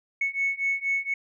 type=beating tone pair; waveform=sine; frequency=2206 / 2210.2 Hz; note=C#7 / C#7; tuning=-9 / -6 cents; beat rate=4.2 Hz; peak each=-27 / -26 dBFS; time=0.21-1.14 s; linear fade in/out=5 ms; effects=tanh soft clip ceiling -17 dBFS